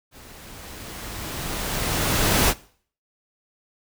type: noise with level ramp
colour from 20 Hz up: pink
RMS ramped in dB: -46 to -17 dBFS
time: 0.11-2.54 s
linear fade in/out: 50 ms
effects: noise-tail reverb RT60 0.5 s tail -20 dB re dry